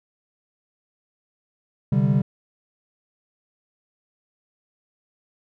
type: chord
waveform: triangle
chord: C suspended second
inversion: none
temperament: equal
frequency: 130.81 / 146.83 / 196 Hz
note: C3 / D3 / G3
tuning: 0 / 0 / 0 cents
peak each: -19 dBFS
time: 1.92-2.22 s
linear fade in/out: 5 ms
effects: none